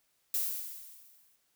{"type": "noise with exponential decay", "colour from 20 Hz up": "violet", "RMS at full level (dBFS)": -29, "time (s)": [0.34, 1.36], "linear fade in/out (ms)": 1, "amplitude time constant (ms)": 220, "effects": ["white hiss -74 dBFS RMS until 1.55 s"]}